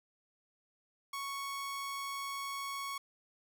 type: tone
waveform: sawtooth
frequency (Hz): 1108.7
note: C#6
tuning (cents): 0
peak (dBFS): -34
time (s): 1.13-2.98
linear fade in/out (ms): 5
effects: none